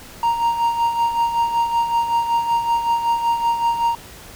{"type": "tone with tremolo", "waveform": "triangle", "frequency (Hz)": 932.3, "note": "A#5", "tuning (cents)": 0, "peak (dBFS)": -12, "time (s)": [0.23, 3.95], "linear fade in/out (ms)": 2, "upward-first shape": "sine", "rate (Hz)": 5.3, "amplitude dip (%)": 60, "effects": ["pink hiss -40 dBFS RMS until 4.35 s"]}